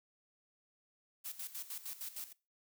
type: noise with tremolo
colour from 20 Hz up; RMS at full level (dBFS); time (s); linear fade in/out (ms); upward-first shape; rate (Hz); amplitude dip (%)
blue; -43; 1.24-2.33; 20; square; 6.5; 75
effects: noise-tail reverb RT60 0.3 s tail -21 dB re dry

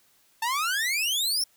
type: exponential sweep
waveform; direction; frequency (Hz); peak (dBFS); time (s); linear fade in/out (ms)
sawtooth; up; 880 to 5570; -21; 0.42-1.44; 5
effects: white hiss -63 dBFS RMS until 1.56 s

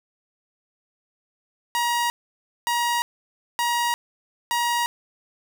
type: tone bursts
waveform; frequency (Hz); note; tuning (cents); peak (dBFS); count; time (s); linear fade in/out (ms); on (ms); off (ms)
sawtooth; 951; A#5; +34; -17; 4; 1.75-4.86; 0; 350; 570
effects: none

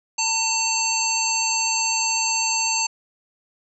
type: harmonic tone with a mistuned harmonic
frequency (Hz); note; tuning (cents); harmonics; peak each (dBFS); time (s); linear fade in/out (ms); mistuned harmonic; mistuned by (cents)
898; A5; +35; 1 / 3 / 5 / 7 / 8; -26 / -26 / -26 / -26 / -26; 0.18-2.87; 10; 8; +63
effects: none

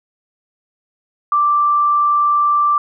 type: tone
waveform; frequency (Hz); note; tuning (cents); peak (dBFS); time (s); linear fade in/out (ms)
sine; 1174.7; D6; 0; -11; 1.32-2.78; 2
effects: none

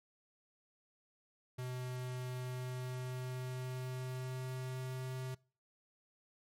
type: tone with pitch glide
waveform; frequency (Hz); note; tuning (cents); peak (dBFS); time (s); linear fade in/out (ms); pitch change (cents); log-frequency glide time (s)
square; 126.4 to 129.35; B2 to C3; +41 to -19; -40; 1.58-5.35; 10; +40; 2.34-5.14
effects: noise-tail reverb RT60 0.4 s tail -24 dB re dry + MP3 64 kbps

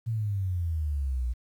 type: exponential sweep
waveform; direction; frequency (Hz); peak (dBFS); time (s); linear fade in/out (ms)
sine; down; 116.54 to 58.27; -26; 0.06-1.34; 20
effects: 10-bit

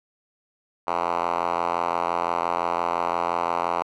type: tone with band-pass filter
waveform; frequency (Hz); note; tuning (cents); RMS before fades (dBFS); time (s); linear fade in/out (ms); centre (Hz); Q
5% pulse; 85.8; F2; -30; -25; 0.87-3.83; 10; 1000; 1.8
effects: none

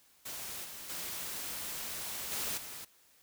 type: noise with level steps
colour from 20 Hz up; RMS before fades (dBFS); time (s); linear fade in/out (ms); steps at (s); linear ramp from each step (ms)
white; -42 / -46 / -40 / -36 / -45; 0.25-2.85; 10; 0.64 / 0.89 / 2.31 / 2.57; 10
effects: white hiss -65 dBFS RMS until 3.22 s

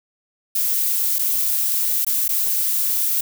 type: noise with dropouts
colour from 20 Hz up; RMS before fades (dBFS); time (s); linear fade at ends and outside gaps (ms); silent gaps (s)
violet; -20; 0.55-3.21; 5; 1.186-1.191 / 2.048-2.066 / 2.281-2.29
effects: none

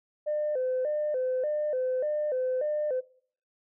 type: tone with vibrato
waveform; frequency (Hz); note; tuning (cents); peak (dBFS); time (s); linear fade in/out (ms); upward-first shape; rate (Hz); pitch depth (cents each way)
sine; 554.4; C#5; 0; -25; 0.26-3.01; 20; square; 1.7; 140
effects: noise-tail reverb RT60 0.5 s tail -20 dB re dry + tanh soft clip ceiling -22 dBFS

